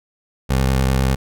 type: tone with vibrato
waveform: 20% pulse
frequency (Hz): 65.8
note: C2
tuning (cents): +10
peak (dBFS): -10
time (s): 0.49-1.16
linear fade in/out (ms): 20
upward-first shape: sine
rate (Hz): 10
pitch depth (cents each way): 25
effects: none